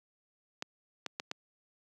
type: clicks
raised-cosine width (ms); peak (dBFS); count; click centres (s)
0.2; -18; 4; 0.624 / 1.063 / 1.199 / 1.314
effects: high-pass 200 Hz 12 dB/octave